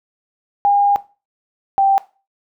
sine tone pair in turn, 810 / 783.8 Hz, G#5 / G5, -43 / 0 cents, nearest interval minor second, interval 57 cents, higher first, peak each -10 dBFS, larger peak neither, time 0.65-0.96 / 1.78-1.98 s, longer first, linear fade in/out 0 ms, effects noise-tail reverb RT60 0.3 s tail -17 dB re dry

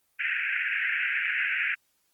pink band-pass noise, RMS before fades -28 dBFS, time 0.19-1.75 s, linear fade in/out 10 ms, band 1500 to 2700 Hz, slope 96 dB/octave, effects white hiss -71 dBFS RMS until 2.13 s + Opus 24 kbps

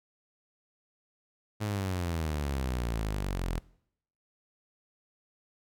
sawtooth exponential sweep, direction down, 108.2 to 40.9 Hz, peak -26 dBFS, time 1.6-3.6 s, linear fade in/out 20 ms, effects noise-tail reverb RT60 0.7 s tail -22 dB re dry

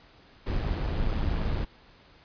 brown noise with amplitude modulation, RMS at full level -26 dBFS, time 0.46-1.65 s, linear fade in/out 10 ms, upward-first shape sine, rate 108 Hz, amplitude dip 40%, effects pink hiss -56 dBFS RMS until 2.24 s + resampled to 11025 Hz

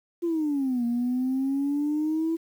sine exponential two-way sweep, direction down then up, 349.2 to 234.9 to 331.3 Hz, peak -22 dBFS, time 0.22-2.37 s, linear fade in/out 20 ms, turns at 0.85 s, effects tanh soft clip ceiling -19 dBFS + 9-bit

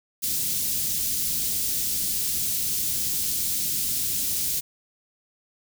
white band-stop noise, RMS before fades -26 dBFS, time 0.22-4.61 s, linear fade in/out 20 ms, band 230 to 4500 Hz, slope 12 dB/octave, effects none

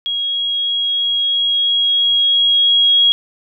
sine tone with level ramp, 3299 Hz, G#7, 12 cents flat, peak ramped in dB -17 to -8 dBFS, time 0.06-3.12 s, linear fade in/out 0 ms, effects none

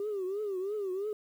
sine tone with vibrato, 396 Hz, G4, 18 cents sharp, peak -30 dBFS, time 0-1.13 s, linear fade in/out 2 ms, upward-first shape triangle, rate 3 Hz, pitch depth 160 cents each way, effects tanh soft clip ceiling -28 dBFS + 10-bit

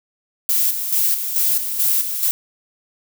violet noise with tremolo, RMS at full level -17 dBFS, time 0.49-2.31 s, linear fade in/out 0 ms, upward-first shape square, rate 2.3 Hz, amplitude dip 55%, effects none

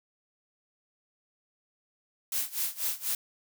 blue noise with tremolo, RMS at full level -29 dBFS, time 2.32-3.15 s, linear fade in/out 2 ms, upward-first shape sine, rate 4.1 Hz, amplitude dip 90%, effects none

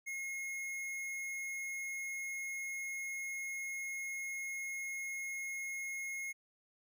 sine tone with tanh clipping, 2158 Hz, C#7, 47 cents flat, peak -40 dBFS, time 0.06-6.33 s, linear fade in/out 20 ms, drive 18 dB, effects none

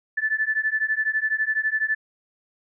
sine beating tone pair, 1743 / 1755 Hz, A6 / A6, -17 / -5 cents, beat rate 12 Hz, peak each -24 dBFS, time 0.17-1.95 s, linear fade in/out 10 ms, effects none

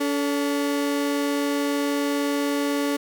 35% pulse tone pair together, 284.5 / 437.7 Hz, C#4 / A4, +45 / -9 cents, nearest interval perfect fifth, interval 746 cents, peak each -21 / -27 dBFS, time 0-2.97 s, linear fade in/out 10 ms, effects 9-bit

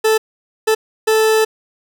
40% pulse tone bursts at uneven times, 438.4 Hz, A4, 6 cents flat, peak -10 dBFS, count 3, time 0.04-0.18 / 0.67-0.75 / 1.07-1.45 s, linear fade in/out 10 ms, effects none

